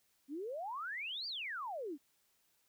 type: exponential two-way sweep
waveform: sine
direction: up then down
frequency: 261.6 to 4834 to 261.6 Hz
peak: -39 dBFS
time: 0.28-1.98 s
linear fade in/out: 50 ms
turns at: 1.27 s
effects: white hiss -75 dBFS RMS until 2.68 s